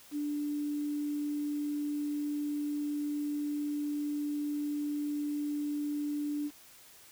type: tone with quantisation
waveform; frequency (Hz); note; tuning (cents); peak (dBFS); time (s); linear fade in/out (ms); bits
sine; 293.7; D4; 0; -31; 0.11-6.51; 50; 9
effects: white hiss -56 dBFS RMS until 7.11 s